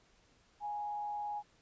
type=tone with frequency modulation; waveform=sine; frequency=830 Hz; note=G#5; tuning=1 cent flat; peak=-36 dBFS; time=0.6-1.43 s; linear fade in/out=50 ms; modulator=122 Hz; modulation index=0.24; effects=pink hiss -68 dBFS RMS until 1.61 s + resampled to 16000 Hz